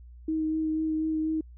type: tone with vibrato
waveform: sine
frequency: 314.7 Hz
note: D#4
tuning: 20 cents sharp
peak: -25 dBFS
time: 0.28-1.41 s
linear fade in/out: 5 ms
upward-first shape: sine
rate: 4.1 Hz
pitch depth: 13 cents each way
effects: added 60 Hz sine -45 dBFS peak until 1.57 s